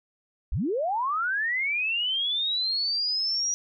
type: linear sweep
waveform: sine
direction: up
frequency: 33.27 to 5800 Hz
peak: -24 dBFS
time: 0.52-3.54 s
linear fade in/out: 0 ms
effects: none

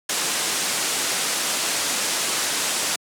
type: low-pass noise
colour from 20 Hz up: white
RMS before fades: -24 dBFS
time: 0.09-2.96 s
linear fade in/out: 5 ms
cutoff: 9600 Hz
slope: 24 dB/octave
effects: high-pass 200 Hz 12 dB/octave

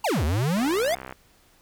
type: exponential two-way sweep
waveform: square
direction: down then up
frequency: 1000 to 70 to 732 Hz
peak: -22 dBFS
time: 0.04-0.95 s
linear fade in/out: 5 ms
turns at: 0.24 s
type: click train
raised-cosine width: 0.5 ms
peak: -21 dBFS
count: 37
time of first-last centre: 0.57-1.125 s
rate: 64.9 Hz
effects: pink hiss -59 dBFS RMS until 1.61 s

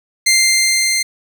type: tone with level ramp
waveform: 15% pulse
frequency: 2093 Hz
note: C7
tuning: in tune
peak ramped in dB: -3 to -8 dBFS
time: 0.26-1.03 s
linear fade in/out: 10 ms
effects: 7-bit

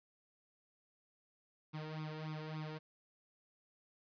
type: tone with flanger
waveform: sawtooth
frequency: 155.3 Hz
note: D#3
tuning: 3 cents flat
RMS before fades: -44 dBFS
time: 1.73-2.79 s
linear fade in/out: 20 ms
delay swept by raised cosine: 0.82 to 2.22 ms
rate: 3.5 Hz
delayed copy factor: +0.85
effects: resampled to 11025 Hz + 11-bit

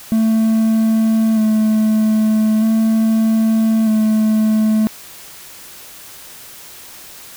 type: tone with vibrato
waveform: triangle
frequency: 219.4 Hz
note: A3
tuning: 5 cents flat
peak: -9 dBFS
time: 0.12-4.87 s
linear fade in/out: 0 ms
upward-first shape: square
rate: 0.4 Hz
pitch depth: 19 cents each way
effects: white hiss -37 dBFS RMS until 7.36 s

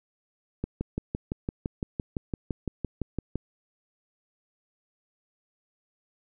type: click train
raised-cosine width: 3 ms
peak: -16 dBFS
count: 17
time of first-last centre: 0.64-3.356 s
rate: 5.89 Hz
effects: none

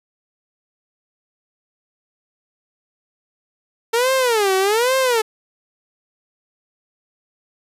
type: tone with vibrato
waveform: sawtooth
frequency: 447.7 Hz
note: A4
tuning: 30 cents sharp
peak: -11 dBFS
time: 3.93-5.22 s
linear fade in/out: 10 ms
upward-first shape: sine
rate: 1.2 Hz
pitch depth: 290 cents each way
effects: resampled to 32000 Hz

